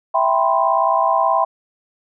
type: chord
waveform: sine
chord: C major seventh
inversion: first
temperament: equal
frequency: 659.3 / 784 / 987.8 / 1046.5 Hz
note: E5 / G5 / B5 / C6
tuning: 0 / 0 / 0 / 0 cents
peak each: -19 dBFS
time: 0.14-1.45 s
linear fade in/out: 10 ms
effects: none